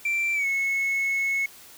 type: tone with pitch glide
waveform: sine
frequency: 2349 to 2192 Hz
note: D7 to C#7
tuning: 0 to -20 cents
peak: -20 dBFS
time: 0.05-1.46 s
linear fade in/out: 5 ms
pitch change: -120 cents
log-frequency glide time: 0.34-0.46 s
effects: tanh soft clip ceiling -21 dBFS + white hiss -48 dBFS RMS until 1.77 s